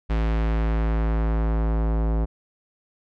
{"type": "tone with low-pass filter sweep", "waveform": "square", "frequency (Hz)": 55, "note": "A1", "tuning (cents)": 0, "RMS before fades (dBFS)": -22, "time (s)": [0.09, 2.26], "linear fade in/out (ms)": 20, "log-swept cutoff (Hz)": [3000, 830], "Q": 0.83, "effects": []}